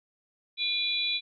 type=tone cluster; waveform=sine; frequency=2415 / 3436 / 3934 Hz; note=D7 / A7 / B7; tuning=+48 / -42 / -7 cents; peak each=-32 / -31 / -29 dBFS; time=0.57-1.21 s; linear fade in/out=50 ms; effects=none